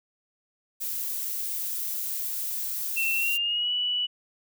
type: noise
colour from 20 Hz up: violet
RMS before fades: -31 dBFS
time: 0.8-3.38 s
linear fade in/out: 20 ms
type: tone with pitch glide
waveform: sine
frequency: 2692 to 2953 Hz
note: E7 to F#7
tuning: +36 to -4 cents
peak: -24 dBFS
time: 2.96-4.07 s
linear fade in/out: 20 ms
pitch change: +160 cents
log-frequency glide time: 3.14-3.72 s
effects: none